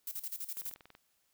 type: noise with tremolo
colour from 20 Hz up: violet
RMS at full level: -39 dBFS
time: 0.07-0.74 s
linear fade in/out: 2 ms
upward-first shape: square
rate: 12 Hz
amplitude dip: 80%
type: click train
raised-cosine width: 0.3 ms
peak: -37 dBFS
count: 9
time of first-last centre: 0.57-0.951 s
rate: 21 Hz
effects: white hiss -75 dBFS RMS until 1.33 s